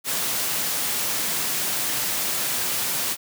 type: high-pass noise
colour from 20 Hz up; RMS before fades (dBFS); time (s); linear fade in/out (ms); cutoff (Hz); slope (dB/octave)
white; -25; 0.04-3.17; 50; 100; 96
effects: none